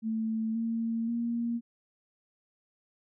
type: tone with pitch steps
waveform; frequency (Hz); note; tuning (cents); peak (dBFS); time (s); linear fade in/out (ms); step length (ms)
sine; 221.9 / 228.1 / 234.6; A3 / A#3 / A#3; +15 / -37 / +11; -28; 0.02-1.61; 50; 530
effects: none